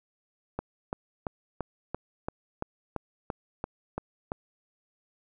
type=click train; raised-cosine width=1 ms; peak=-17 dBFS; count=12; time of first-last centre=0.59-4.319 s; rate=2.95 Hz; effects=none